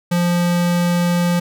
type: tone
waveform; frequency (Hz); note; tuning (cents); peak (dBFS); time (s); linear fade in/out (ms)
square; 174.61; F3; 0; -15; 0.11-1.4; 10
effects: none